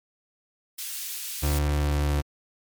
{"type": "high-pass noise", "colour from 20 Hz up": "white", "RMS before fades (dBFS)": -34, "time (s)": [0.78, 1.59], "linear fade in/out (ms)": 10, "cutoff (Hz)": 2500, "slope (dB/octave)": 12}
{"type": "tone with pitch glide", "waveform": "35% pulse", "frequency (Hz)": [73.42, 72.95], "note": ["D2", "D2"], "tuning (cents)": [0, -11], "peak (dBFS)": -20, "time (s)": [1.42, 2.22], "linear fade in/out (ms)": 20, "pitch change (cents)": -11, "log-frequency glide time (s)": [1.74, 1.98]}
{"effects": ["MP3 96 kbps"]}